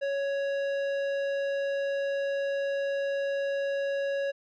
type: tone with tanh clipping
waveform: sine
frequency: 556 Hz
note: C#5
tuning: 5 cents sharp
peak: -29 dBFS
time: 0.01-4.32 s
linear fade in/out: 20 ms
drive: 13 dB
effects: none